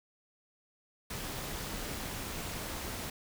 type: noise with amplitude modulation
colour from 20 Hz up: pink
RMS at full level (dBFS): -37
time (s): 1.1-3.1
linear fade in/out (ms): 5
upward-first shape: sine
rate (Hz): 250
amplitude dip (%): 50
effects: none